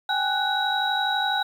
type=tone cluster; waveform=sine; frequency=781 / 833 / 1485 / 3861 Hz; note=G5 / G#5 / F#6 / B7; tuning=-7 / +5 / +6 / -40 cents; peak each=-27 dBFS; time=0.09-1.43 s; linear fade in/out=5 ms; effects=8-bit